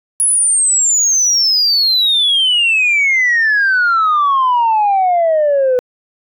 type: exponential sweep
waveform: sine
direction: down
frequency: 10548 to 493.9 Hz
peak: -8 dBFS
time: 0.2-5.79 s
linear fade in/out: 0 ms
effects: tanh soft clip ceiling -7 dBFS